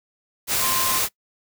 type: tone in noise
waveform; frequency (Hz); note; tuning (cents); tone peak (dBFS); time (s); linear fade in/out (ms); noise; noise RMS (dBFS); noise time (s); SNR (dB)
sine; 1046.5; C6; 0; -26; 0.59-1.01; 50; white; -22; 0.47-1.09; -7
effects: noise-tail reverb RT60 0.1 s tail -22 dB re dry